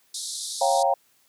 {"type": "band-pass noise", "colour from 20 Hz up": "pink", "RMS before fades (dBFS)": -33, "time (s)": [0.14, 0.83], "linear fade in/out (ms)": 5, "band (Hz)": [3600, 11000], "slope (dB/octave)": 96}
{"type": "chord", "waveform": "sine", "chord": "G half-diminished seventh", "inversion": "second", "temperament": "equal with one note detuned", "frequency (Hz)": [548.9, 698.5, 784, 932.3], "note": ["Db5", "F5", "G5", "Bb5"], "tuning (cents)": [-17, 0, 0, 0], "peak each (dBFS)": [-24, -23, -23, -27], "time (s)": [0.61, 0.94], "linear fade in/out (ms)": 5}
{"effects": ["white hiss -63 dBFS RMS until 1.28 s", "high-pass 100 Hz 12 dB/octave"]}